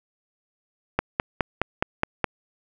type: click train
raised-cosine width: 0.5 ms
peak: -5 dBFS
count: 7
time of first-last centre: 0.99-2.243 s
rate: 4.79 Hz
effects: none